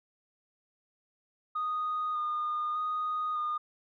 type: tone with vibrato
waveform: sine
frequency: 1230 Hz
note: D#6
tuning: 20 cents flat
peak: -28 dBFS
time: 1.55-3.58 s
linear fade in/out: 10 ms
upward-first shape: square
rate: 0.83 Hz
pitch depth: 14 cents each way
effects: tanh soft clip ceiling -26 dBFS